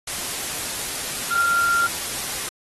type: tone in noise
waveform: sine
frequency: 1386 Hz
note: F6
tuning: 14 cents flat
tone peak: -17 dBFS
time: 1.31-1.87 s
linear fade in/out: 5 ms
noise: white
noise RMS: -28 dBFS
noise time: 0.07-2.49 s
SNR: +8 dB
effects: AAC 32 kbps